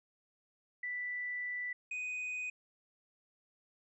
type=tone pair in turn; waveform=sine / triangle; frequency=1975.5 / 2494 Hz; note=B6 / D#7; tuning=0 / +3 cents; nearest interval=major third; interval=403 cents; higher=second; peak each=-36 / -35 dBFS; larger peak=second; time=0.83-1.73 / 1.91-2.5 s; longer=first; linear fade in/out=5 ms; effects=resampled to 22050 Hz